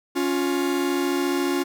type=tone pair together; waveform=45% pulse; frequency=278.8 / 353.1 Hz; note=C#4 / F4; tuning=+10 / +19 cents; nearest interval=major third; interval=409 cents; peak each=-24 dBFS; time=0.15-1.64 s; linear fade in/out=20 ms; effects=none